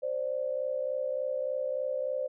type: tone pair together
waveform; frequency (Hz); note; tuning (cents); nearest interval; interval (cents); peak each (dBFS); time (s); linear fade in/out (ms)
sine; 523.9 / 587.3; C5 / D5; +2 / 0; major second; 198; -31 / -33; 0.02-2.28; 20
effects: none